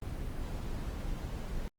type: noise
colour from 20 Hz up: brown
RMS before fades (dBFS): -37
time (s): 0.02-1.68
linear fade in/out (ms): 0
effects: Opus 24 kbps